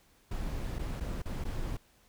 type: noise with dropouts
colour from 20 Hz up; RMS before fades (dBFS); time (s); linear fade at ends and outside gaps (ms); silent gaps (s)
brown; -35; 0.31-1.77; 5; 0.787-0.791 / 1.001-1.006 / 1.22-1.256 / 1.441-1.451
effects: pink hiss -65 dBFS RMS until 2.08 s